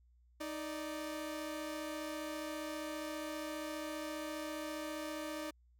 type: tone pair together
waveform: sawtooth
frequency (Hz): 311.1 / 587.3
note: D#4 / D5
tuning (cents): 0 / 0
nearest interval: major seventh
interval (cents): 1100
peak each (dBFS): -38 / -40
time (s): 0.4-5.51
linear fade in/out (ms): 10
effects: added 60 Hz sine -64 dBFS peak until 5.79 s